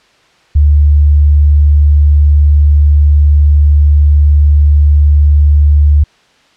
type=tone; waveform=sine; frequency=73.42 Hz; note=D2; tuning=in tune; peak=-3 dBFS; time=0.55-6.04 s; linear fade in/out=10 ms; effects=white hiss -48 dBFS RMS until 6.56 s + low-pass 4000 Hz 12 dB/octave